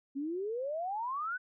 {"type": "exponential sweep", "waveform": "sine", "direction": "up", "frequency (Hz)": [266.9, 1535], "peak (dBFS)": -33, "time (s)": [0.15, 1.38], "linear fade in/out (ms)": 20, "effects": []}